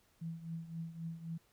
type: tone with tremolo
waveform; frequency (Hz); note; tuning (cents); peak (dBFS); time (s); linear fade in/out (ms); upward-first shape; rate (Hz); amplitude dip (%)
sine; 164.81; E3; 0; -37; 0.21-1.38; 10; triangle; 3.8; 80
effects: pink hiss -71 dBFS RMS until 1.52 s